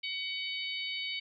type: harmonic tone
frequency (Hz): 751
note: F#5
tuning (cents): +26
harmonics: 3 / 4 / 5 / 6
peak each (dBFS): -38 / -38 / -41 / -43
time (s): 0.03-1.2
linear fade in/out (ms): 10
effects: none